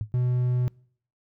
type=tone with exponential decay; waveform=sine; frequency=107.3 Hz; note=A2; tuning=43 cents flat; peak=-22 dBFS; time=0.01-0.12 s; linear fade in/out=0 ms; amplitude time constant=23 ms
type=tone; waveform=triangle; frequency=124.3 Hz; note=B2; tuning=12 cents sharp; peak=-19 dBFS; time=0.14-0.68 s; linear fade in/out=0 ms
effects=noise-tail reverb RT60 0.6 s tail -26 dB re dry